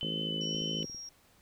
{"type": "tone with vibrato", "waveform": "sine", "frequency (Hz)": 3022, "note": "F#7", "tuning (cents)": 36, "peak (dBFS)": -34, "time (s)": [0.01, 0.83], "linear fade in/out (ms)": 0, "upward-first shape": "square", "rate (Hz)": 1.9, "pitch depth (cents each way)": 10}
{"type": "harmonic tone", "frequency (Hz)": 54.1, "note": "A1", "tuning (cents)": -29, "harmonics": [3, 4, 5, 6, 7, 8, 9, 10], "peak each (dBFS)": [-39, -41, -43, -45, -46, -47, -48, -49], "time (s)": [0.03, 0.85], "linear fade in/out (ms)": 0}
{"type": "tone with tremolo", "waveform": "sine", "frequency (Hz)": 5600, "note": "F8", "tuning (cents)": 4, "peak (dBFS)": -40, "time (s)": [0.41, 1.09], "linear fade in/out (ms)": 2, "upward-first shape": "triangle", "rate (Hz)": 2.3, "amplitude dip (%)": 40}
{"type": "clicks", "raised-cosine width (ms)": 3, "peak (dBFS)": -39, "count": 7, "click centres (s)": [0.548, 0.615, 0.747, 0.802, 0.852, 0.898, 0.947]}
{"effects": ["pink hiss -64 dBFS RMS until 1.41 s"]}